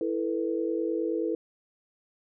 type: chord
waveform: sine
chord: E suspended fourth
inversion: none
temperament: equal with one note detuned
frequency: 329.6 / 440 / 489.6 Hz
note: E4 / A4 / B4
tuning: 0 / 0 / -15 cents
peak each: -29 / -31 / -32 dBFS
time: 0.01-1.35 s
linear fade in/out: 2 ms
effects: none